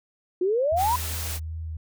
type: exponential sweep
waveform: sine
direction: up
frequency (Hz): 349.3 to 1020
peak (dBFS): -20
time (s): 0.41-0.96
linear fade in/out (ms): 5
type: tone with vibrato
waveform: sine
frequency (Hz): 80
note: D#2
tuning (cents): +49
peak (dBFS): -30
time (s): 0.72-1.77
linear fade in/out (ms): 5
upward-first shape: sine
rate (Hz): 2.6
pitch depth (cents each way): 21
type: noise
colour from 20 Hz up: white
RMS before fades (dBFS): -33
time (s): 0.76-1.4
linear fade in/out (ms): 50
effects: none